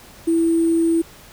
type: tone with sample-and-hold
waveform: sine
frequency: 331 Hz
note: E4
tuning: 7 cents sharp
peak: -14 dBFS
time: 0.27-1.02 s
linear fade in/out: 10 ms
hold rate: 8820 Hz
effects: pink hiss -44 dBFS RMS until 1.32 s